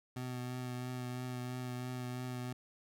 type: tone with vibrato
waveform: 25% pulse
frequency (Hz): 125.3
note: B2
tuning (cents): +25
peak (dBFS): -35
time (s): 0.16-2.53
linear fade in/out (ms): 5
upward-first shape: triangle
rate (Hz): 3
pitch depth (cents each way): 20
effects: none